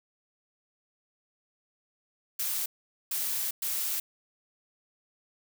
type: noise bursts at uneven times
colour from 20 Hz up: blue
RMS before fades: -31 dBFS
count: 3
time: 2.39-2.66 / 3.11-3.51 / 3.62-4 s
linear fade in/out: 5 ms
effects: none